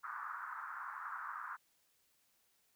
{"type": "band-pass noise", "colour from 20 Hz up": "white", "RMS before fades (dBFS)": -45, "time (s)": [0.03, 1.57], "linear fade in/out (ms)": 20, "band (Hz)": [1000, 1500], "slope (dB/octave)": 48, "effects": ["white hiss -75 dBFS RMS until 2.75 s"]}